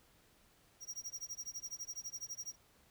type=tone with tremolo; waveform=square; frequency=5690 Hz; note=F8; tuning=31 cents sharp; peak=-40 dBFS; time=0.8-2.56 s; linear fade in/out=50 ms; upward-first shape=sine; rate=12 Hz; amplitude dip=100%; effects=pink hiss -68 dBFS RMS until 2.9 s